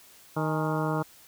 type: harmonic tone with a mistuned harmonic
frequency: 155.56 Hz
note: D#3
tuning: in tune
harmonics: 1 / 2 / 3 / 4 / 5 / 6 / 7 / 8 / 9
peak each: -29 / -32 / -34 / -35 / -36 / -37 / -37 / -38 / -39 dBFS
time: 0.36-1.03 s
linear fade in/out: 10 ms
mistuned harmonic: 5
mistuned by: +100 cents
effects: white hiss -54 dBFS RMS until 1.27 s